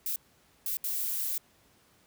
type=noise bursts at uneven times; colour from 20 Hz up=violet; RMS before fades=-32 dBFS; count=3; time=0.06-0.16 / 0.66-0.77 / 0.84-1.38 s; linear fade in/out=2 ms; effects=pink hiss -64 dBFS RMS until 2.06 s + high-pass 60 Hz 12 dB/octave